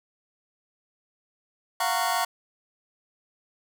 sawtooth chord, Gb major seventh, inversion third, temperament just, 693.7 / 740 / 925 / 1110 Hz, F5 / Gb5 / Bb5 / Db6, -12 / 0 / -14 / +2 cents, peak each -25 dBFS, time 1.8-2.25 s, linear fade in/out 5 ms, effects none

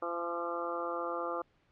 harmonic tone with a mistuned harmonic, 171.1 Hz, F3, 35 cents flat, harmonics 2 / 3 / 4 / 5 / 6 / 7 / 8, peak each -41 / -38 / -42 / -44 / -45 / -38 / -45 dBFS, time 0.02-1.42 s, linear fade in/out 5 ms, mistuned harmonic 6, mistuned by +31 cents, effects pink hiss -70 dBFS RMS until 1.71 s + low-pass 3000 Hz 12 dB/octave

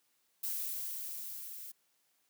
violet noise with level ramp, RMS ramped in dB -36 to -47 dBFS, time 0.43-1.72 s, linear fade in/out 10 ms, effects white hiss -75 dBFS RMS until 2.29 s + high-pass 150 Hz 12 dB/octave

